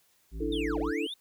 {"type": "harmonic tone", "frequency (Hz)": 55, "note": "A1", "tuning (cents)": 0, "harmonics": [1, 3, 5, 7], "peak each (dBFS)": [-35, -45, -49, -52], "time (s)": [0.31, 0.93], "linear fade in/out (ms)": 50}
{"type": "chord", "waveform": "sine", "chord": "D suspended second", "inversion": "none", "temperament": "equal", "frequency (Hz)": [293.7, 329.6, 440], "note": ["D4", "E4", "A4"], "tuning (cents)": [0, 0, 0], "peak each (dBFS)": -33, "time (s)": [0.4, 1.07], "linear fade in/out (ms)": 10}
{"type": "linear two-way sweep", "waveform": "triangle", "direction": "down then up", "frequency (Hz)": [3715, 447.4, 3715], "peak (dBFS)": -34, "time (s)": [0.52, 1.14], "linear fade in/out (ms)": 5, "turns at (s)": 0.79}
{"effects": ["white hiss -67 dBFS RMS until 1.2 s"]}